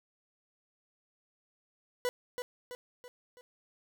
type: tone with echo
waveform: 40% pulse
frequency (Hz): 493.9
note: B4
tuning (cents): 0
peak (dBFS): -28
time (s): 2.05-2.09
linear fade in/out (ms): 0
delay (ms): 330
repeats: 4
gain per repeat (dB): -6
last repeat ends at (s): 3.41
effects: none